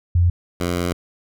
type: tone pair in turn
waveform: sine / 10% pulse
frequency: 87.31 / 87.68 Hz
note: F2 / F2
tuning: 0 / +7 cents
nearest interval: unison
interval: 7 cents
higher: second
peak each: -12 dBFS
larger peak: neither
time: 0.15-0.3 / 0.6-0.93 s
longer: second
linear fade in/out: 5 ms
effects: none